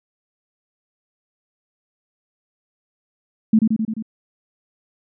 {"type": "tone with echo", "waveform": "sine", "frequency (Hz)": 220, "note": "A3", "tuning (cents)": 0, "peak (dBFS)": -9, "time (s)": [3.53, 3.59], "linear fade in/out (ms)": 5, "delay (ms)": 87, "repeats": 5, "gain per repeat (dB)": -3, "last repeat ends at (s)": 4.025, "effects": []}